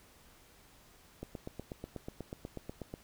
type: click train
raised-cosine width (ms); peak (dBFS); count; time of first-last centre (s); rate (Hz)
2; -27; 15; 1.23-2.939; 8.19
effects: pink hiss -61 dBFS RMS until 3.03 s